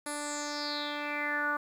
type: tone with low-pass filter sweep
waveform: 10% pulse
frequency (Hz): 293.7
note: D4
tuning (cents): 0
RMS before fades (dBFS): -34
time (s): 0.06-1.57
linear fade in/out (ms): 5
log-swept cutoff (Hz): 11000 to 1300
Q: 6.3
effects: 10-bit